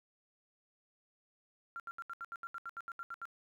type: tone bursts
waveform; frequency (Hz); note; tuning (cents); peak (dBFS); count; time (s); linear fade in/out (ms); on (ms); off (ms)
sine; 1378; F6; -24; -40; 14; 1.76-3.254; 0; 38; 74
effects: 12-bit